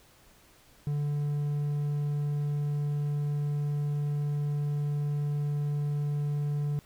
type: tone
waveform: triangle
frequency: 146.1 Hz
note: D3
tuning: 9 cents flat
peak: -25 dBFS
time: 0.87-6.79 s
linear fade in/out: 0 ms
effects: pink hiss -59 dBFS RMS until 6.85 s